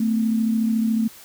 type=tone pair together; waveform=sine; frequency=221.9 / 255.8 Hz; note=A3 / C4; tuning=+15 / -39 cents; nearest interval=major second; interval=246 cents; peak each=-18 / -27 dBFS; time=0-1.08 s; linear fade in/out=5 ms; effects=white hiss -45 dBFS RMS until 1.24 s